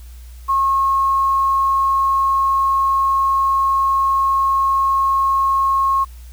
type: tone with quantisation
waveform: sine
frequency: 1085 Hz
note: C#6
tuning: 37 cents flat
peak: -13 dBFS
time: 0.48-6.05 s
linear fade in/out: 20 ms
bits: 7
effects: added 60 Hz sine -34 dBFS peak until 6.32 s + white hiss -50 dBFS RMS until 6.32 s